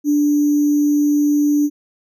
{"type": "tone with sample-and-hold", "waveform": "sine", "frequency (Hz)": 293.4, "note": "D4", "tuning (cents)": -2, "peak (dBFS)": -12, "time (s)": [0.04, 1.7], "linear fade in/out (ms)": 50, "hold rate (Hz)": 6300, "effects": []}